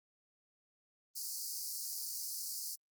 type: high-pass noise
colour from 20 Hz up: pink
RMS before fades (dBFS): -41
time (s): 1.15-2.76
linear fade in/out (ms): 20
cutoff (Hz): 4500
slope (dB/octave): 96
effects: Opus 32 kbps